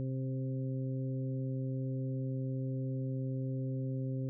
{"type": "harmonic tone with a mistuned harmonic", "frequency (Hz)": 131.9, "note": "C3", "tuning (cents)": 14, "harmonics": [1, 2, 3, 4], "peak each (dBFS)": [-34, -40, -47, -47], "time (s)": [0, 4.29], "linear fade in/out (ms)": 0, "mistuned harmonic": 1, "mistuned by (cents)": -16, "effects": []}